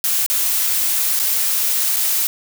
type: noise with dropouts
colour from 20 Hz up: blue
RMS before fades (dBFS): -18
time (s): 0.04-2.27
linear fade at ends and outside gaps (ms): 0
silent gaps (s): 0.263-0.3 / 1.191-1.198 / 1.962-1.967
effects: none